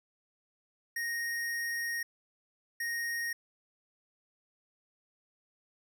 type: tone bursts at uneven times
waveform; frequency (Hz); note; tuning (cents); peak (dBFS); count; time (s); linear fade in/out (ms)
square; 1864.7; A#6; 0; -33; 2; 0.96-2.03 / 2.8-3.33; 5
effects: none